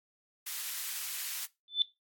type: high-pass noise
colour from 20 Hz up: white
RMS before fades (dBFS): -38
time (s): 0.46-1.46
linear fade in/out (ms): 10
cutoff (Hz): 1600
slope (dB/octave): 12
type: tone with exponential growth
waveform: sine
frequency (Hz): 3520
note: A7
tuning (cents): 0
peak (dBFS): -19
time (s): 1.68-1.82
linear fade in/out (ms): 1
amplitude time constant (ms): 30
effects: noise-tail reverb RT60 0.2 s tail -18 dB re dry + AAC 64 kbps